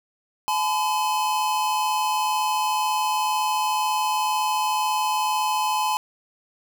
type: tone pair together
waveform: square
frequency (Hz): 853 / 1015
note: G#5 / B5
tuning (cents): +46 / +47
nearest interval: minor third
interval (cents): 301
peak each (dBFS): -24 / -25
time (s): 0.48-5.97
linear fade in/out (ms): 0
effects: none